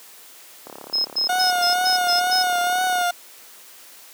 click train, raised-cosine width 1 ms, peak -21 dBFS, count 83, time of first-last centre 0.67-3.013 s, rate 35 Hz
sine tone bursts, 5150 Hz, E8, 41 cents flat, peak -18 dBFS, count 7, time 0.93-2.43 s, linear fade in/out 10 ms, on 120 ms, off 110 ms
30% pulse tone with vibrato, 723 Hz, F#5, 40 cents flat, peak -16 dBFS, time 1.29-3.11 s, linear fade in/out 5 ms, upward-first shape triangle, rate 2.1 Hz, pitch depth 49 cents each way
effects white hiss -45 dBFS RMS until 4.13 s + high-pass 300 Hz 12 dB/octave

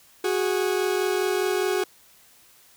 40% pulse tone pair together, 368.2 / 413.1 Hz, F#4 / G#4, -8 / -9 cents, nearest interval major second, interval 199 cents, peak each -23 / -25 dBFS, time 0.24-1.84 s, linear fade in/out 5 ms, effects white hiss -55 dBFS RMS until 2.76 s

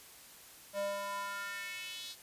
square tone with high-pass filter sweep, 200 Hz, G3, 35 cents sharp, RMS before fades -40 dBFS, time 0.73-2.16 s, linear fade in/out 50 ms, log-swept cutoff 510 to 4200 Hz, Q 3.2, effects white hiss -55 dBFS RMS until 2.22 s + resampled to 32000 Hz

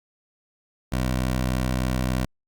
15% pulse tone, 63.4 Hz, B1, 46 cents sharp, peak -16 dBFS, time 0.92-2.25 s, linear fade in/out 5 ms, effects Opus 48 kbps

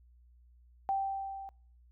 sine tone with level ramp, 781 Hz, G5, 7 cents flat, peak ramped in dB -27 to -42 dBFS, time 0.89-1.49 s, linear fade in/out 0 ms, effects noise-tail reverb RT60 0.5 s tail -26 dB re dry + added 60 Hz sine -58 dBFS peak until 1.91 s

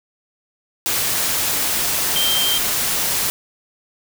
sine tone in noise, 3156 Hz, G7, 11 cents sharp, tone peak -18 dBFS, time 2.16-2.58 s, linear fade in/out 0 ms, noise white, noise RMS -20 dBFS, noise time 0.86-3.3 s, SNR -1 dB, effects none

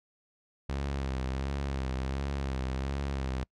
sawtooth tone with vibrato, 67.3 Hz, C2, 49 cents sharp, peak -27 dBFS, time 0.69-3.44 s, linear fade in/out 5 ms, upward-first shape sine, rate 1.4 Hz, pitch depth 61 cents each way, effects noise-tail reverb RT60 0.1 s tail -26 dB re dry + low-pass 6000 Hz 12 dB/octave

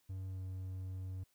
triangle tone with pitch glide, 94.5 to 93.41 Hz, F#2 to F#2, +37 to +17 cents, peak -38 dBFS, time 0.09-1.24 s, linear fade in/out 10 ms, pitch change -20 cents, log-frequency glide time 0.29-0.4 s, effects white hiss -75 dBFS RMS until 1.34 s

